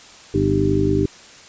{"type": "harmonic tone with a mistuned harmonic", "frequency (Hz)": 50.6, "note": "G#1", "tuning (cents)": -44, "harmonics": [1, 2, 3, 4, 5, 6, 8], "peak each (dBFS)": [-28, -22, -24, -28, -27, -20, -20], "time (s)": [0.34, 1.06], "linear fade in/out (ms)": 5, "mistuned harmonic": 8, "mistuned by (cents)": -63, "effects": ["white hiss -43 dBFS RMS until 1.48 s", "resampled to 16000 Hz"]}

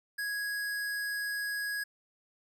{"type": "tone", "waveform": "square", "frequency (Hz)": 1661.2, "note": "G#6", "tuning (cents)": 0, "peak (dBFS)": -33, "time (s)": [0.18, 1.84], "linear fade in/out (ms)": 10, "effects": []}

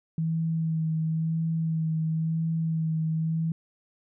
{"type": "tone with vibrato", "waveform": "sine", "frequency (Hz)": 161.1, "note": "E3", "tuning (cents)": -39, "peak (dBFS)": -24, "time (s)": [0.18, 3.52], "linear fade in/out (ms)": 2, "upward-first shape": "sine", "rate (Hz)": 0.97, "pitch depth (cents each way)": 20, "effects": []}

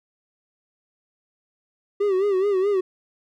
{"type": "tone with vibrato", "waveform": "triangle", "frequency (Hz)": 391.1, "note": "G4", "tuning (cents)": -4, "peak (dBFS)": -16, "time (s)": [2, 2.81], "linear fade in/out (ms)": 10, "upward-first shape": "sine", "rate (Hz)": 4.7, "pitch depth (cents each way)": 100, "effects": []}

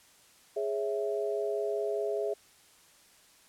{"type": "chord", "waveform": "sine", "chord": "C# minor", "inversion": "second", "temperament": "equal", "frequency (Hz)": [415.3, 554.4, 659.3], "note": ["G#4", "C#5", "E5"], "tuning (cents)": [0, 0, 0], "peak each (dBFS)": [-31, -37, -34], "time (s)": [0.56, 2.34], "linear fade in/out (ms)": 10, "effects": ["white hiss -60 dBFS RMS until 3.48 s", "low-pass 11000 Hz 12 dB/octave"]}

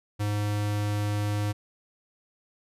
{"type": "tone", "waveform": "square", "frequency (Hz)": 103.83, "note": "G#2", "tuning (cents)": 0, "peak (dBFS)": -26, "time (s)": [0.19, 1.53], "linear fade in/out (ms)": 20, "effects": ["resampled to 32000 Hz"]}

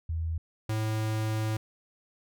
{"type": "tone pair in turn", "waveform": ["sine", "square"], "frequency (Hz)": [81.5, 109.2], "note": ["E2", "A2"], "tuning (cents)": [-19, -13], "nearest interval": "perfect fourth", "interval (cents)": 506, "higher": "second", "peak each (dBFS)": -28, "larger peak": "neither", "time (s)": [[0.09, 0.38], [0.69, 1.57]], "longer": "second", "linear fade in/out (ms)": 5, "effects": []}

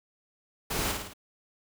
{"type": "noise with echo", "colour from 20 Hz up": "pink", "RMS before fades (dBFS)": -31, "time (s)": [0.7, 0.92], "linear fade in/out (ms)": 10, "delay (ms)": 54, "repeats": 4, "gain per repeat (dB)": -4, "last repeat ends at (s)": 1.136, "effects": []}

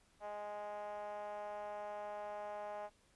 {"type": "tone with band-pass filter", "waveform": "5% pulse", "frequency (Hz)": 207.7, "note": "G#3", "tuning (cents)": 0, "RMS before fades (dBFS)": -45, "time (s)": [0.2, 2.9], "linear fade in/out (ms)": 50, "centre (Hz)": 710, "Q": 9.1, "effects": ["pink hiss -71 dBFS RMS until 3.15 s", "resampled to 24000 Hz"]}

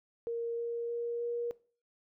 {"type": "tone with pitch steps", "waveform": "sine", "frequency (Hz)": [466.2, 468.9, 471.6, 474.3], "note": ["A#4", "A#4", "A#4", "A#4"], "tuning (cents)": [0, 10, 20, 30], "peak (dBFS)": -32, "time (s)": [0.27, 1.51], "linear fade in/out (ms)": 0, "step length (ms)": 310, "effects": ["noise-tail reverb RT60 0.4 s tail -20 dB re dry"]}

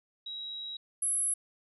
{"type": "tone pair in turn", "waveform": "sine", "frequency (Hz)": [3852, 10854], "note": ["B7", "E9"], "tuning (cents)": [-44, 49], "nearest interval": "octave + tritone", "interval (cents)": 1793, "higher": "second", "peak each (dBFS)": [-37, -27], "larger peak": "second", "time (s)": [[0.26, 0.77], [1.02, 1.34]], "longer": "first", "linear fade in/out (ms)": 5, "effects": []}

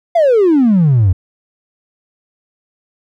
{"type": "exponential sweep", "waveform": "triangle", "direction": "down", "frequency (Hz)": [708, 86.1], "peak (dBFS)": -4, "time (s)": [0.15, 1.13], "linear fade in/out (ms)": 10, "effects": ["tanh soft clip ceiling -3 dBFS"]}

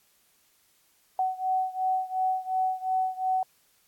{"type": "beating tone pair", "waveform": "sine", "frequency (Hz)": [749, 751.8], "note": ["F#5", "F#5"], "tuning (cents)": [21, 27], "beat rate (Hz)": 2.8, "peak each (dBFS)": [-27, -29], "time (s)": [1.19, 3.43], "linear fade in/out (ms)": 2, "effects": ["white hiss -65 dBFS RMS until 3.87 s", "AAC 64 kbps"]}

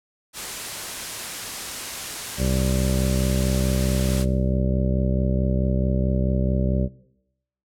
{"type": "noise", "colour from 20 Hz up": "white", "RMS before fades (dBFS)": -31, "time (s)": [0.33, 4.26], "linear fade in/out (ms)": 50}
{"type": "harmonic tone", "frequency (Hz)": 64.6, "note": "C2", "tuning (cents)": -21, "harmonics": [1, 2, 3, 4, 5, 6, 7, 8, 9], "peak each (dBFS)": [-23, -25, -26, -34, -36, -33, -40, -38, -31], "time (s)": [2.37, 6.89], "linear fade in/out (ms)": 50}
{"effects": ["noise-tail reverb RT60 0.8 s tail -18 dB re dry", "low-pass 11000 Hz 12 dB/octave"]}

